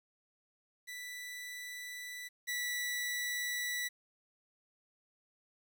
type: tone pair in turn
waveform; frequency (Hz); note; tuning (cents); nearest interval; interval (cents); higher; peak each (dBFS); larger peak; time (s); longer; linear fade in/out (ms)
sawtooth; 1975 / 1960.2; B6 / B6; 0 / -13; unison; 13; first; -39 / -31; second; 0.87-2.29 / 2.47-3.89; neither; 20
effects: 11-bit